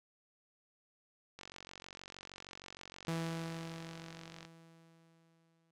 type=click train; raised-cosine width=0.2 ms; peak=-31 dBFS; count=143; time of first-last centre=1.39-4.45 s; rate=46.4 Hz
type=tone with exponential decay; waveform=sawtooth; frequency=164.81 Hz; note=E3; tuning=in tune; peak=-30 dBFS; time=3.08-5.71 s; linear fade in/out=2 ms; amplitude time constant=570 ms
effects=low-pass 11000 Hz 12 dB/octave